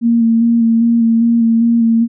sine tone with vibrato, 230.6 Hz, A#3, 19 cents flat, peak -8 dBFS, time 0.01-2.08 s, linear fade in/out 50 ms, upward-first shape square, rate 2.5 Hz, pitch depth 19 cents each way, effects none

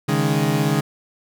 30% pulse chord, C# suspended second, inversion none, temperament equal, 138.59 / 155.56 / 207.7 Hz, C#3 / D#3 / G#3, 0 / 0 / 0 cents, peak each -19 / -18 / -21 dBFS, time 0.08-0.81 s, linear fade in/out 10 ms, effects none

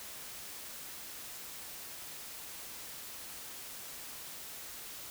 silence, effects white hiss -46 dBFS RMS until 5.1 s

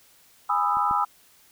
sine chord, E major seventh, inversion first, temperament just, 824.1 / 988.9 / 1236.1 / 1318.5 Hz, G#5 / B5 / D#6 / E6, -14 / +2 / -12 / 0 cents, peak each -26 dBFS, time 0.49-1.05 s, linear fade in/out 10 ms
clicks, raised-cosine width 3 ms, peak -31 / -25 dBFS, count 2, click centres 0.77 / 0.911 s
effects white hiss -57 dBFS RMS until 1.51 s

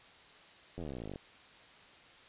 slowing click train, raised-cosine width 2 ms, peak -29 dBFS, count 25, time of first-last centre 0.78-1.159 s, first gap 11 ms, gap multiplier 1.03, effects white hiss -57 dBFS RMS until 2.28 s + resampled to 8000 Hz

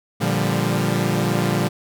sawtooth chord, G minor seventh, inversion first, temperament equal with one note detuned, 116.54 / 146.83 / 174.61 / 197.93 Hz, Bb2 / D3 / F3 / G3, 0 / 0 / 0 / +17 cents, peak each -20 dBFS, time 0.2-1.69 s, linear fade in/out 20 ms, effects none

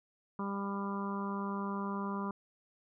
harmonic tone, 198.8 Hz, G3, 25 cents sharp, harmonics 1 / 2 / 3 / 4 / 5 / 6 / 7, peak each -36 / -43 / -50 / -50 / -41 / -43 / -51 dBFS, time 0.39-2.31 s, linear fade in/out 2 ms, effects none

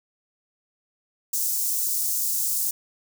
white high-pass noise, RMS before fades -25 dBFS, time 1.33-2.71 s, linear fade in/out 5 ms, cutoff 6000 Hz, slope 24 dB/octave, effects none

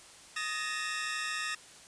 sawtooth tone cluster, 1249 / 1726 / 1857 / 2682 Hz, D#6 / A6 / A#6 / E7, +6 / -34 / -7 / +29 cents, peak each -35 / -38 / -33 / -37 dBFS, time 0.36-1.55 s, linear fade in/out 5 ms, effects white hiss -53 dBFS RMS until 1.87 s + resampled to 22050 Hz

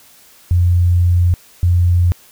sine tone pair in turn, 88 / 88 Hz, F2 / F2, +14 / +14 cents, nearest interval unison, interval 0 cents, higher neither, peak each -9 dBFS, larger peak neither, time 0.51-1.34 / 1.63-2.12 s, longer first, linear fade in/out 0 ms, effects white hiss -46 dBFS RMS until 2.31 s

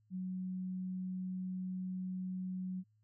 sine tone, 185 Hz, F#3, in tune, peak -37 dBFS, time 0.1-2.84 s, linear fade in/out 50 ms, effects added 107 Hz sine -69 dBFS peak until 3.03 s

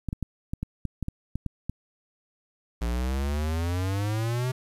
clicks, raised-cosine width 5 ms, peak -17 dBFS, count 11, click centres 0.087 / 0.129 / 0.227 / 0.535 / 0.63 / 0.853 / 1.027 / 1.084 / 1.356 / 1.463 / 1.696 s
square exponential sweep, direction up, 56.6 to 130 Hz, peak -26 dBFS, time 2.81-4.52 s, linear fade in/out 10 ms
effects resampled to 32000 Hz + 9-bit

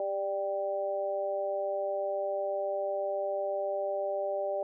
sine tone with amplitude modulation, 590 Hz, D5, 8 cents sharp, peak -25 dBFS, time 0-4.63 s, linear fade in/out 2 ms, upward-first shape sine, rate 194 Hz, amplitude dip 90%, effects none

